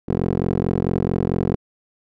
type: tone with band-pass filter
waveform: 15% pulse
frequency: 44.5 Hz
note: F1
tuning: 33 cents sharp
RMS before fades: -21 dBFS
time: 0.08-1.56 s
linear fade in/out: 10 ms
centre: 300 Hz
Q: 1.8
effects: none